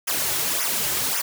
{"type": "noise with flanger", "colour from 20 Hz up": "white", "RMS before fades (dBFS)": -24, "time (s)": [0.07, 1.22], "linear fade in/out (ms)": 10, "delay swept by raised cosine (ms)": [0.23, 4.33], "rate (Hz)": 1.8, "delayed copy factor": -0.9, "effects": []}